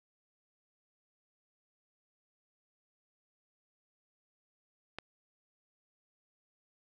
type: click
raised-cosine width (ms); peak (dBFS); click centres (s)
0.3; -23; 4.986
effects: none